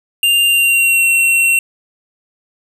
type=tone with pitch glide; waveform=square; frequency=2794 to 2724 Hz; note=F7 to F7; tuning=0 to -44 cents; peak=-10 dBFS; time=0.23-1.59 s; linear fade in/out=2 ms; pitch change=-44 cents; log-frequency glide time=0.45-1.05 s; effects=none